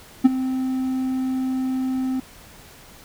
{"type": "tone with ADSR envelope", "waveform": "triangle", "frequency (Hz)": 260, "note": "C4", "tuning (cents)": -11, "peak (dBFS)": -4, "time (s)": [0.24, 2.2], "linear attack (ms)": 16, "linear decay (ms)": 21, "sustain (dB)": -15, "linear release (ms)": 5, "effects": ["pink hiss -46 dBFS RMS until 3.04 s"]}